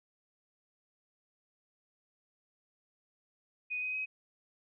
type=tone with pitch steps; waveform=sine; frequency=2489 / 2511 / 2533 Hz; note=D#7 / D#7 / D#7; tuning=0 / +15 / +30 cents; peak=-33 dBFS; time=3.7-4.06 s; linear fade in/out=20 ms; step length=120 ms; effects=none